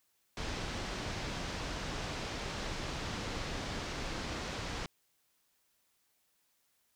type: low-pass noise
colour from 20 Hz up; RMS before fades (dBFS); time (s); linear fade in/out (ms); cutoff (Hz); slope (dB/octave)
pink; -39; 0.37-4.86; 2; 6200; 24
effects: white hiss -75 dBFS RMS until 6.95 s